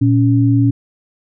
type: tone pair together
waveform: sine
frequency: 116.54 / 279.8 Hz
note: A#2 / C#4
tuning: 0 / +16 cents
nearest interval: octave + minor third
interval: 1516 cents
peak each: -11 / -13 dBFS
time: 0.01-0.71 s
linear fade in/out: 10 ms
effects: none

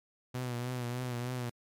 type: tone with vibrato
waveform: sawtooth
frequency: 123.47 Hz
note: B2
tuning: in tune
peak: -30 dBFS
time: 0.34-1.5 s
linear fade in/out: 10 ms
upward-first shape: triangle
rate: 3.3 Hz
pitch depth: 61 cents each way
effects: MP3 96 kbps

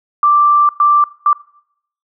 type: tone bursts at uneven times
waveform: sine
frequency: 1175 Hz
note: D6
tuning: 1 cent sharp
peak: -7 dBFS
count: 3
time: 0.23-0.69 / 0.8-1.04 / 1.26-1.33 s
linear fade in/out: 2 ms
effects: noise-tail reverb RT60 0.7 s tail -22 dB re dry

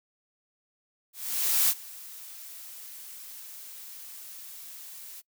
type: noise with ADSR envelope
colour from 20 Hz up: blue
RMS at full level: -22 dBFS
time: 1.13-5.22 s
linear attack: 560 ms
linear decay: 49 ms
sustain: -22 dB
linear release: 28 ms
effects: noise-tail reverb RT60 0.1 s tail -24 dB re dry

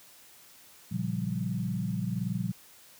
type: chord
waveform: sine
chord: G half-diminished seventh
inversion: first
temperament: equal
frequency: 116.54 / 138.59 / 174.61 / 196 Hz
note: Bb2 / Db3 / F3 / G3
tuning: 0 / 0 / 0 / 0 cents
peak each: -34 / -37 / -33 / -34 dBFS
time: 0.91-2.52 s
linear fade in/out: 10 ms
effects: white hiss -55 dBFS RMS until 2.99 s + high-pass 60 Hz 12 dB/octave

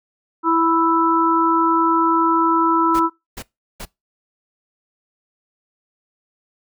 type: harmonic tone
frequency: 329.6 Hz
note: E4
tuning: in tune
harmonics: 1 / 3 / 4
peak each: -18 / -18 / -18 dBFS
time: 0.43-3.1 s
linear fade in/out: 50 ms
type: noise bursts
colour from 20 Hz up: pink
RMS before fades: -31 dBFS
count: 3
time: 2.94-3.854 s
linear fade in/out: 10 ms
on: 58 ms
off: 370 ms
effects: noise-tail reverb RT60 0.2 s tail -22 dB re dry

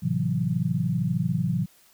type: chord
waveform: sine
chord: F# half-diminished seventh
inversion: first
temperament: equal with one note detuned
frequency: 110 / 131.8 / 164.81 / 185 Hz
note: A2 / C3 / E3 / F#3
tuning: 0 / +13 / 0 / 0 cents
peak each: -31 / -28 / -26 / -28 dBFS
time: 0.02-1.66 s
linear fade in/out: 20 ms
effects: white hiss -58 dBFS RMS until 1.93 s

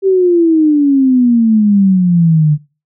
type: exponential sweep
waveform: sine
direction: down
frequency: 392 to 146.5 Hz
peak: -6 dBFS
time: 0.02-2.58 s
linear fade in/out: 50 ms
effects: noise-tail reverb RT60 0.3 s tail -21 dB re dry

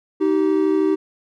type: tone pair together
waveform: triangle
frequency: 313 / 385.7 Hz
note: D#4 / G4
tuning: +10 / -28 cents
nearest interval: major third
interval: 362 cents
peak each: -16 dBFS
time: 0.2-0.96 s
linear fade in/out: 20 ms
effects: none

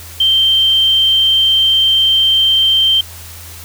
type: tone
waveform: sine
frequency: 3136 Hz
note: G7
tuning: in tune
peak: -8 dBFS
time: 0.2-3.01 s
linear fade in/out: 5 ms
effects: added 84 Hz sine -34 dBFS peak until 3.64 s + white hiss -34 dBFS RMS until 3.64 s

